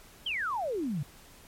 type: exponential sweep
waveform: sine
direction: down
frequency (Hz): 3243 to 131.7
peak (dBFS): -29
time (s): 0.26-1.03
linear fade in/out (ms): 5
effects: pink hiss -54 dBFS RMS until 1.47 s + MP3 64 kbps